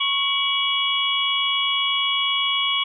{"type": "tone cluster", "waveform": "sine", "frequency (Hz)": [1103, 2274, 2915, 3337], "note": ["C#6", "C#7", "F#7", "G#7"], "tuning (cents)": [-9, 44, -26, 8], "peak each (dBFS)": [-26, -26, -24, -23], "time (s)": [0, 2.84], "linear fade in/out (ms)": 10, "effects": []}